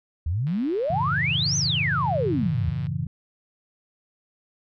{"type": "exponential two-way sweep", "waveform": "sine", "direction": "up then down", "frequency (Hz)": [73.4, 6380, 73.4], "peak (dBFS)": -22, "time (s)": [0.26, 2.7], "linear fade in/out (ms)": 5, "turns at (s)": 1.57}
{"type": "click train", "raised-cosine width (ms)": 0.3, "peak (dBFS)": -31, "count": 296, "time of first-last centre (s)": [0.47, 2.868], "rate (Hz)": 123}
{"type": "chord", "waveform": "sine", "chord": "F# minor seventh", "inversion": "none", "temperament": "equal", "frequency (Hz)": [92.5, 110, 138.59, 164.81], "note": ["F#2", "A2", "C#3", "E3"], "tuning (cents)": [0, 0, 0, 0], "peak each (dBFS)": [-33, -32, -28, -30], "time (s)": [0.9, 3.07], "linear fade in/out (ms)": 5}
{"effects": []}